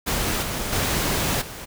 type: noise with level steps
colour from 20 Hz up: pink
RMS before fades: -24 / -28 / -23 / -36 dBFS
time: 0.06-1.66 s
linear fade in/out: 20 ms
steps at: 0.42 / 0.72 / 1.41 s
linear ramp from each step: 10 ms
effects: none